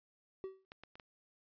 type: tone with exponential decay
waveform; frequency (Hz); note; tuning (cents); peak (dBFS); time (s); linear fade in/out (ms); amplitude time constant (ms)
triangle; 382.1; G4; -44; -35; 0.44-0.65; 0; 45
type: clicks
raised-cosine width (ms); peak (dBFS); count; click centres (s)
0.3; -34 / -35 / -38 / -35; 4; 0.719 / 0.836 / 0.955 / 0.998
effects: resampled to 11025 Hz